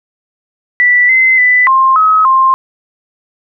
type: tone with pitch steps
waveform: sine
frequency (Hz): 1967 / 2056 / 1992 / 1058 / 1276 / 1056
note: B6 / C7 / B6 / C6 / D#6 / C6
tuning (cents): -7 / -31 / +14 / +19 / +43 / +16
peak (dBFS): -5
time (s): 0.8-2.54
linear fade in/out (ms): 0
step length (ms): 290
effects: none